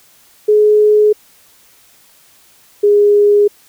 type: tone pair in turn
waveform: sine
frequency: 422.5 / 411.7 Hz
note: G#4 / G#4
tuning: +30 / -15 cents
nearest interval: unison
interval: 45 cents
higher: first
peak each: -6 dBFS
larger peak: neither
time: 0.48-1.13 / 2.83-3.48 s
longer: neither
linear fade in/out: 10 ms
effects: white hiss -48 dBFS RMS until 3.68 s